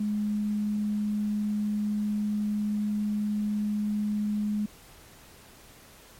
sine tone, 209.4 Hz, G#3, 15 cents sharp, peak -25 dBFS, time 0-4.66 s, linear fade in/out 5 ms, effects pink hiss -52 dBFS RMS until 6.19 s + MP3 64 kbps

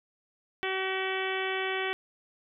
harmonic tone, 380 Hz, F#4, 46 cents sharp, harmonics 1 / 2 / 3 / 4 / 5 / 6 / 7 / 8 / 9, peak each -33 / -37 / -40 / -38 / -36 / -37 / -41 / -40 / -43 dBFS, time 0.63-1.93 s, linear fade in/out 0 ms, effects none

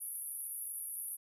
white band-pass noise, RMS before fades -42 dBFS, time 0-1.17 s, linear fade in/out 20 ms, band 10000 to 12000 Hz, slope 96 dB/octave, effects none

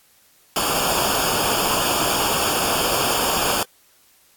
pink noise with comb filter, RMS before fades -21 dBFS, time 0.56-3.63 s, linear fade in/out 2 ms, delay 0.5 ms, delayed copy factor -0.85, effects white hiss -56 dBFS RMS until 4.36 s + AAC 64 kbps

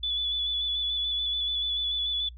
sine tone with vibrato, 3448 Hz, A7, 36 cents flat, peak -26 dBFS, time 0.03-2.29 s, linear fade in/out 5 ms, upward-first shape square, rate 6.9 Hz, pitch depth 18 cents each way, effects noise-tail reverb RT60 0.1 s tail -23 dB re dry + added 60 Hz sine -42 dBFS peak until 2.37 s

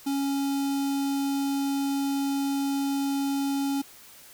square tone with notch filter, 277.2 Hz, C#4, in tune, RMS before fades -27 dBFS, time 0.06-3.82 s, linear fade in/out 10 ms, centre 1800 Hz, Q 0.94, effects white hiss -50 dBFS RMS until 4.33 s

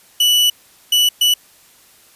40% pulse tone bursts at uneven times, 2960 Hz, F#7, in tune, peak -10 dBFS, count 3, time 0.2-0.5 / 0.92-1.09 / 1.21-1.34 s, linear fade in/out 5 ms, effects white hiss -49 dBFS RMS until 2.15 s + resampled to 32000 Hz

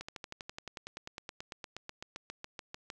slowing click train, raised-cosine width 0.2 ms, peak -24 dBFS, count 27, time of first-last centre 0.01-2.901 s, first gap 75 ms, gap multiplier 1.03, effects none

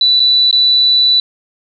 sine tone with dropouts, 3968 Hz, B7, 7 cents sharp, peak -7 dBFS, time 0.01-1.2 s, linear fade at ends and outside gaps 2 ms, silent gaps 0.196-0.201 / 0.512-0.527 s, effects none

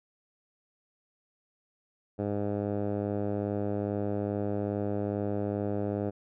10% pulse tone with low-pass filter, 102.4 Hz, G#2, 24 cents flat, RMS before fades -31 dBFS, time 2.18-6.11 s, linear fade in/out 20 ms, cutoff 640 Hz, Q 1.1, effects none

